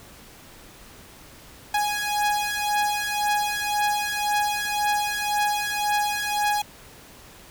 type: beating tone pair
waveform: sawtooth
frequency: 830 / 831.9 Hz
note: G#5 / G#5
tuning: -1 / +3 cents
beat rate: 1.9 Hz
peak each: -21 / -22 dBFS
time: 1.74-6.62 s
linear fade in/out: 5 ms
effects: pink hiss -47 dBFS RMS until 7.5 s